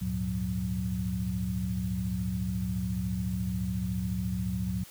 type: tone cluster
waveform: sine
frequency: 73.1 / 102.5 / 116.6 / 183.6 Hz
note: D2 / G#2 / A#2 / F#3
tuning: -7 / -22 / +1 / -13 cents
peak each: -36 / -36 / -36 / -31 dBFS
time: 0.01-4.84 s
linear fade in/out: 10 ms
effects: white hiss -51 dBFS RMS until 4.9 s

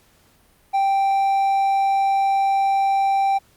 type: tone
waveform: triangle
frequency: 784 Hz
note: G5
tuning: in tune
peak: -14 dBFS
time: 0.73-3.39 s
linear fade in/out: 20 ms
effects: pink hiss -57 dBFS RMS until 3.56 s + Opus 48 kbps

